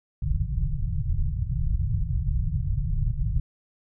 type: low-pass noise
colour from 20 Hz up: pink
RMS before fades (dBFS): -25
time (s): 0.22-3.4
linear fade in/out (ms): 5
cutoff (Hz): 160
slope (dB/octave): 96
effects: none